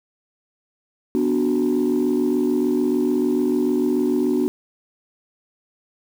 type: chord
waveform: sine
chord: B minor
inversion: none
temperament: equal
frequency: 246.9 / 293.7 / 370 Hz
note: B3 / D4 / F#4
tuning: 0 / 0 / 0 cents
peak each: -20 dBFS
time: 1.15-4.48 s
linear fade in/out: 0 ms
effects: tanh soft clip ceiling -12 dBFS + 7-bit